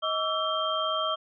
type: tone cluster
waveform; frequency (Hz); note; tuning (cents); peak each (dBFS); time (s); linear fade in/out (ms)
sine; 631 / 1145 / 1329 / 3177; D#5 / D6 / E6 / G7; +24 / -44 / +14 / +23; -31; 0.02-1.16; 20
effects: none